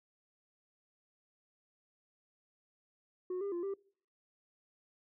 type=tone with pitch steps; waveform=sine; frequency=365.4 / 400.3 / 346.8 / 393.5 Hz; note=F#4 / G4 / F4 / G4; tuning=-22 / +36 / -12 / +7 cents; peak=-32 dBFS; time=3.3-3.74 s; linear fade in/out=5 ms; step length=110 ms; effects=noise-tail reverb RT60 0.5 s tail -25 dB re dry + tanh soft clip ceiling -34 dBFS